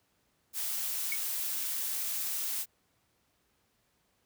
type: noise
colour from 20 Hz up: blue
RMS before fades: -34 dBFS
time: 0.53-2.66 s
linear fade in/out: 50 ms
type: tone with exponential decay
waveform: sine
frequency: 2217 Hz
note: C#7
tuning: in tune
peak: -28 dBFS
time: 1.12-1.2 s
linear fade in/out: 2 ms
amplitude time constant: 17 ms
effects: pink hiss -73 dBFS RMS until 4.25 s + high-pass 60 Hz 12 dB/octave